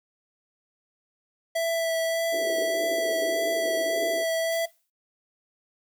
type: tone with vibrato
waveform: square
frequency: 659.3 Hz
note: E5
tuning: in tune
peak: -24 dBFS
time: 1.55-4.66 s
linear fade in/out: 10 ms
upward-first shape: sine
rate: 1.7 Hz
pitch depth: 13 cents each way
type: band-pass noise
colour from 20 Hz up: pink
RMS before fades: -34 dBFS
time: 2.32-4.24 s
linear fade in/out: 20 ms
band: 320 to 500 Hz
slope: 48 dB/octave
type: noise with exponential decay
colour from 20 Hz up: blue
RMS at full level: -41 dBFS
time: 4.52-4.9 s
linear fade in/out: 2 ms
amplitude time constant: 82 ms
effects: noise-tail reverb RT60 0.2 s tail -22 dB re dry